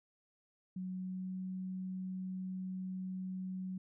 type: tone with pitch glide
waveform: sine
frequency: 185 to 186.39 Hz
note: F#3 to F#3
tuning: 0 to +13 cents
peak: -38 dBFS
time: 0.76-3.78 s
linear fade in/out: 5 ms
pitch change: +13 cents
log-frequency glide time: 0.93-1.38 s
effects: none